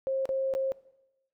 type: tone with dropouts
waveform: sine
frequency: 534 Hz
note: C5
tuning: 35 cents sharp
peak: -26 dBFS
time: 0.07-0.72 s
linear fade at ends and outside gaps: 0 ms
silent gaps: 0.255-0.291 / 0.538-0.55 s
effects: noise-tail reverb RT60 0.9 s tail -19 dB re dry

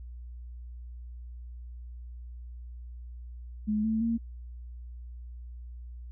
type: tone with pitch steps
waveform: sine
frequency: 212.5 / 221 / 229.9 Hz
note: G#3 / A3 / A#3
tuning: +40 / +8 / -24 cents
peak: -25 dBFS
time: 3.67-4.18 s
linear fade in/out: 20 ms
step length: 170 ms
effects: added 60 Hz sine -40 dBFS peak until 6.11 s

